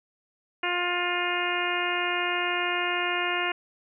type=harmonic tone; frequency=353.5 Hz; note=F4; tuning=21 cents sharp; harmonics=1 / 2 / 3 / 4 / 5 / 6 / 7 / 8; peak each=-33 / -33 / -33 / -33 / -33 / -33 / -33 / -33 dBFS; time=0.63-3.52 s; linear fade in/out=5 ms; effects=none